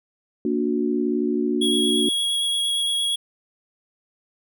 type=chord; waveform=sine; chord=Bb augmented; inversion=none; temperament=just; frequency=233.1 / 291.4 / 364.2 Hz; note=Bb3 / D4 / F#4; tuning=0 / -13 / -27 cents; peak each=-24 dBFS; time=0.45-2.09 s; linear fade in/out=2 ms
type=tone with vibrato; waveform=square; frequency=3322 Hz; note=G#7; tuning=in tune; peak=-21 dBFS; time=1.61-3.16 s; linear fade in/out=10 ms; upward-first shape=sine; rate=8.7 Hz; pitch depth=11 cents each way
effects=none